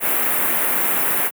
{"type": "band-stop noise", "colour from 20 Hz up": "white", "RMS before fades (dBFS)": -19, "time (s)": [0, 1.31], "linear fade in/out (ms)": 50, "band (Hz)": [2400, 11000], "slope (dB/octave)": 24, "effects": ["high-pass 200 Hz 12 dB/octave"]}